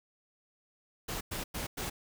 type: noise bursts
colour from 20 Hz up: pink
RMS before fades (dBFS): -37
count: 4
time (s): 1.08-1.9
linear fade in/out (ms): 10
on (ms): 130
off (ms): 100
effects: none